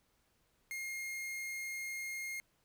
45% pulse tone, 2134 Hz, C7, 34 cents sharp, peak -39 dBFS, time 0.71-2.4 s, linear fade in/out 0 ms, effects pink hiss -75 dBFS RMS until 2.64 s

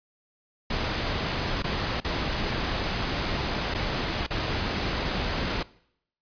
pink noise with dropouts, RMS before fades -28 dBFS, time 0.7-5.63 s, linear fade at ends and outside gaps 5 ms, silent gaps 1.624-1.641 / 2.003-2.045 / 3.741-3.747 / 4.266-4.305 s, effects noise-tail reverb RT60 0.7 s tail -21 dB re dry + resampled to 11025 Hz

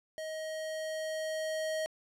square tone with level ramp, 630 Hz, D#5, 21 cents sharp, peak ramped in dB -38 to -32 dBFS, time 0.18-1.86 s, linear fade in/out 0 ms, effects low-pass 10000 Hz 12 dB/octave

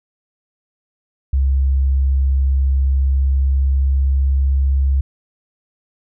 sine tone with pitch glide, 67.3 to 67.89 Hz, C2 to C#2, +49 to -35 cents, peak -12 dBFS, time 1.33-5.01 s, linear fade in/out 5 ms, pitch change +16 cents, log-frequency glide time 2.88-4.58 s, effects none

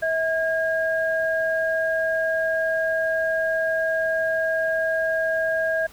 sine tone pair together, 646 / 1627.8 Hz, E5 / G#6, -35 / -35 cents, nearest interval octave + major third, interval 1600 cents, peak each -22 / -24 dBFS, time 0.02-5.87 s, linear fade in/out 10 ms, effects pink hiss -49 dBFS RMS until 5.92 s

